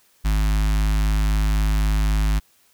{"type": "tone with notch filter", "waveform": "square", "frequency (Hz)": 51.91, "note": "G#1", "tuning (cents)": 0, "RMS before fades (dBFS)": -19, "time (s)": [0.24, 2.4], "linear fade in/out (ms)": 20, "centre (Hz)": 470, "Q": 0.62, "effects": ["white hiss -59 dBFS RMS until 2.73 s"]}